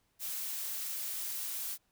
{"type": "noise", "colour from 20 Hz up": "blue", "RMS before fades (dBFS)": -38, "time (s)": [0.19, 1.78], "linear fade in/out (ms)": 50, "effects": ["pink hiss -75 dBFS RMS until 1.91 s"]}